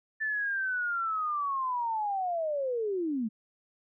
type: linear sweep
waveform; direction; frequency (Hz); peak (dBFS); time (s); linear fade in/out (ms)
sine; down; 1768 to 207.7; -28; 0.2-3.29; 20
effects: none